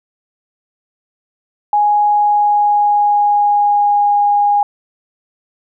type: tone with pitch glide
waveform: sine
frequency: 830.6 to 820.1 Hz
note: G#5 to G#5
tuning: 0 to -22 cents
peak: -9 dBFS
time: 1.73-4.63 s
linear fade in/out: 2 ms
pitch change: -22 cents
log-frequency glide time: 2.07-4.16 s
effects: none